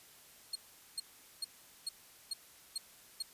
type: tone bursts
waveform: 30% pulse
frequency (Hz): 4277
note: C8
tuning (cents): +37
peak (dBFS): -32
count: 7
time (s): 0.53-3.225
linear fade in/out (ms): 5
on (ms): 25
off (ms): 420
effects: white hiss -59 dBFS RMS until 3.33 s + resampled to 32000 Hz